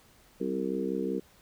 harmonic tone with a mistuned harmonic, 65.41 Hz, C2, in tune, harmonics 3 / 4 / 5 / 6 / 7, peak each -35 / -35 / -35 / -35 / -35 dBFS, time 0.4-1.2 s, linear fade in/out 10 ms, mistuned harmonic 3, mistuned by -33 cents, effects pink hiss -60 dBFS RMS until 1.41 s

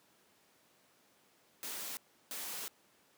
white noise bursts at uneven times, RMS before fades -42 dBFS, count 2, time 1.63-1.97 / 2.31-2.68 s, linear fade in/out 0 ms, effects pink hiss -68 dBFS RMS until 3.17 s + high-pass 200 Hz 12 dB/octave

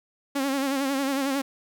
sawtooth tone with vibrato, 273.3 Hz, C#4, 24 cents flat, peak -20 dBFS, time 0.35-1.42 s, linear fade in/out 10 ms, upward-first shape sine, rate 11 Hz, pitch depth 62 cents each way, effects none

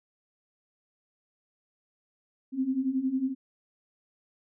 sine beating tone pair, 255.4 / 266.4 Hz, C4 / C4, -42 / +31 cents, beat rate 11 Hz, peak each -31 / -27 dBFS, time 2.52-3.35 s, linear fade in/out 50 ms, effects none

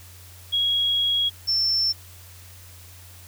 sine tone pair in turn, 3311 / 5376 Hz, G#7 / E8, -6 / +33 cents, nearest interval minor sixth, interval 839 cents, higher second, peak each -19 dBFS, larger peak neither, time 0.52-1.3 / 1.47-1.93 s, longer first, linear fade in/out 20 ms, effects added 90 Hz sine -45 dBFS peak until 3.27 s + white hiss -48 dBFS RMS until 3.27 s

